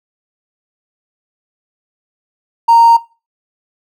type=tone with hard clipping; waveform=triangle; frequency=927 Hz; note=A#5; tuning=10 cents flat; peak=-5 dBFS; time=2.68-2.97 s; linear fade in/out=10 ms; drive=4 dB; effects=noise-tail reverb RT60 0.3 s tail -18 dB re dry